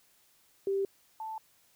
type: tone pair in turn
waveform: sine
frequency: 392 / 880 Hz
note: G4 / A5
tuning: 0 / 0 cents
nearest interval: octave + major second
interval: 1400 cents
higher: second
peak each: -27 / -36 dBFS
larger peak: first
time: 0.67-0.85 / 1.2-1.38 s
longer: neither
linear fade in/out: 2 ms
effects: white hiss -66 dBFS RMS until 1.75 s